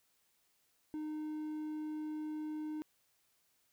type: tone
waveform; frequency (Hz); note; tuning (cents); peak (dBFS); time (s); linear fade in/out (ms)
triangle; 306.8; D#4; -24; -36; 0.94-2.82; 0
effects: white hiss -75 dBFS RMS until 3.72 s